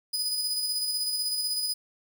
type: tone with tremolo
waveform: sawtooth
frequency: 4978 Hz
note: D#8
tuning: in tune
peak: -23 dBFS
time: 0.13-1.74 s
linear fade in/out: 10 ms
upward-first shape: square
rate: 16 Hz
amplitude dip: 30%
effects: 10-bit